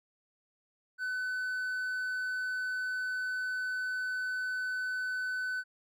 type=tone; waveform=triangle; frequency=1507 Hz; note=F#6; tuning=31 cents sharp; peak=-30 dBFS; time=0.98-5.64 s; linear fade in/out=50 ms; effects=none